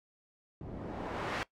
white noise with low-pass filter sweep, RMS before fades -39 dBFS, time 0.61-1.43 s, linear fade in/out 0 ms, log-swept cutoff 250 to 2000 Hz, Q 0.73, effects noise-tail reverb RT60 0.1 s tail -19 dB re dry

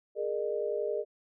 sine chord, Ab suspended second, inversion none, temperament equal with one note detuned, 415.3 / 466.2 / 607 Hz, Ab4 / Bb4 / Eb5, 0 / 0 / -43 cents, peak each -33 / -34 / -34 dBFS, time 0.15-1.05 s, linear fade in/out 50 ms, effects none

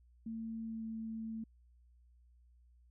sine tone with pitch glide, 225.1 to 223 Hz, A3 to A3, +40 to +23 cents, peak -39 dBFS, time 0.26-1.44 s, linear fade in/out 5 ms, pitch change -17 cents, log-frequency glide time 0.64-0.83 s, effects added 60 Hz sine -62 dBFS peak until 2.9 s

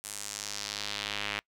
square tone with band-pass filter sweep, 51.5 Hz, G#1, 14 cents flat, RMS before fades -37 dBFS, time 0.04-1.39 s, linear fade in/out 0 ms, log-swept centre 9200 to 2500 Hz, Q 1.7, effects noise-tail reverb RT60 0.1 s tail -25 dB re dry

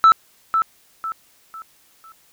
sine tone with echo, 1318.5 Hz, E6, in tune, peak -5 dBFS, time 0.04-0.12 s, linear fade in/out 0 ms, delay 500 ms, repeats 4, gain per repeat -9 dB, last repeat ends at 2.12 s, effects tanh soft clip ceiling -6 dBFS + white hiss -56 dBFS RMS until 2.32 s

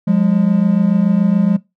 triangle tone pair together, 178.09 / 205.1 Hz, F3 / G#3, +34 / -21 cents, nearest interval major second, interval 245 cents, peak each -11 dBFS, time 0.07-1.57 s, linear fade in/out 10 ms, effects noise-tail reverb RT60 0.2 s tail -20 dB re dry

